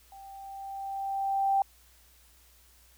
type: tone with level ramp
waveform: sine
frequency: 784 Hz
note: G5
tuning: in tune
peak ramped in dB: -46 to -21 dBFS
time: 0.12-1.62 s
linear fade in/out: 2 ms
effects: added 60 Hz sine -61 dBFS peak until 2.97 s + white hiss -61 dBFS RMS until 2.97 s